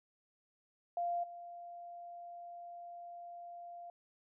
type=tone with level steps; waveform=sine; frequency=695 Hz; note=F5; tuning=9 cents flat; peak=-33 / -46 dBFS; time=0.97-3.9 s; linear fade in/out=2 ms; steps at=1.23 s; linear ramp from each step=10 ms; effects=none